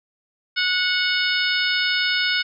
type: harmonic tone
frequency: 734 Hz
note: F#5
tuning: 14 cents flat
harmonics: 2 / 3 / 4 / 5 / 6 / 7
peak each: -23 / -25 / -26 / -27 / -28 / -28 dBFS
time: 0.56-2.43 s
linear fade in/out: 20 ms
effects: none